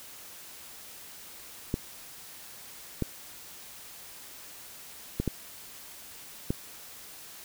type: clicks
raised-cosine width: 3 ms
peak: -14 dBFS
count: 5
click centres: 1.741 / 3.023 / 5.2 / 5.277 / 6.505 s
effects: white hiss -47 dBFS RMS until 7.44 s